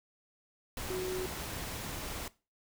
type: tone in noise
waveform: sine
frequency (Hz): 370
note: F#4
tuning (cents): 0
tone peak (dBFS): -33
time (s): 0.9-1.26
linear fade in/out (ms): 2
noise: pink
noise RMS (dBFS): -40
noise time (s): 0.77-2.28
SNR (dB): +4
effects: noise-tail reverb RT60 0.3 s tail -19 dB re dry